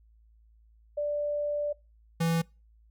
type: tone pair in turn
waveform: sine / square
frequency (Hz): 587.3 / 165.76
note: D5 / E3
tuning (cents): 0 / +10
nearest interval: octave + minor seventh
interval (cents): 2190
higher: first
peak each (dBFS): -27 / -25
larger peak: second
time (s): 0.97-1.73 / 2.2-2.42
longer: first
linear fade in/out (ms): 10
effects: noise-tail reverb RT60 0.3 s tail -25 dB re dry + added 55 Hz sine -57 dBFS peak until 2.9 s